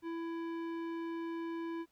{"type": "tone with tanh clipping", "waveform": "sine", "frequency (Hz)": 332.6, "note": "E4", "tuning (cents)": 16, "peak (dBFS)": -39, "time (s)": [0.02, 1.86], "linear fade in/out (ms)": 50, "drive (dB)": 15, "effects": ["pink hiss -75 dBFS RMS until 1.91 s"]}